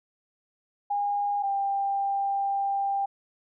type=tone pair in turn; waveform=sine; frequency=814 / 793.1 Hz; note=G#5 / G5; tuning=-35 / +20 cents; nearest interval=unison; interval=45 cents; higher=first; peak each=-24 dBFS; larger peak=neither; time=0.9-1.43 / 1.43-3.06 s; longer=second; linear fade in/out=10 ms; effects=none